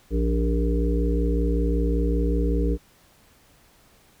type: harmonic tone with a mistuned harmonic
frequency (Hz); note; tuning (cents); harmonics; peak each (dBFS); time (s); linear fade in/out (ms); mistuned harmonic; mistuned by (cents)
58.27; A#1; 0; 1 / 3 / 5 / 7 / 8; -21 / -29 / -28 / -31 / -30; 0.1-2.78; 50; 7; -30
effects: pink hiss -57 dBFS RMS until 4.2 s